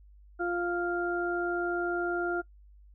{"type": "harmonic tone", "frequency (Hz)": 349.2, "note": "F4", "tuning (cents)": 0, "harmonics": [1, 2, 4], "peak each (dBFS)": [-30, -35, -33], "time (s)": [0.39, 2.42], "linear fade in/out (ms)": 20, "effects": ["noise-tail reverb RT60 0.1 s tail -21 dB re dry", "added 50 Hz sine -52 dBFS peak until 2.94 s"]}